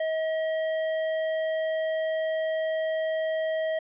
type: tone with tanh clipping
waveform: sine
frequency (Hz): 637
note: D#5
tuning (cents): +41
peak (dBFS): -27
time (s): 0-3.79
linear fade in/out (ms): 5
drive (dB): 12
effects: resampled to 8000 Hz